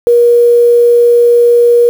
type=tone with quantisation; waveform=sine; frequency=476.6 Hz; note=A#4; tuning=38 cents sharp; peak=-3 dBFS; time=0.07-1.89 s; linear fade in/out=0 ms; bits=5; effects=none